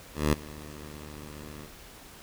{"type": "tone with ADSR envelope", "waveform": "10% pulse", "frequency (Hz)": 75, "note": "D2", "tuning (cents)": 37, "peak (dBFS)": -12, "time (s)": [0.14, 1.68], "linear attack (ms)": 190, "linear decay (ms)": 12, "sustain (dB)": -22, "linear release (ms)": 34, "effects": ["pink hiss -49 dBFS RMS until 2.22 s"]}